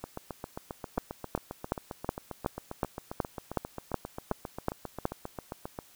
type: two click trains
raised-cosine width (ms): 1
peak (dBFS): -22 / -13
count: 44 / 12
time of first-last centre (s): 0.04-5.789 / 0.98-5.054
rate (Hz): 7.48 / 2.7
effects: white hiss -58 dBFS RMS until 5.95 s